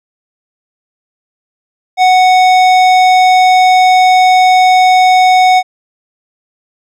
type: tone with hard clipping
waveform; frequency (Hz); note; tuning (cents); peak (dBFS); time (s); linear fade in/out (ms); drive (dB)
triangle; 740; F#5; 0; -6; 1.97-5.63; 50; 17
effects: resampled to 32000 Hz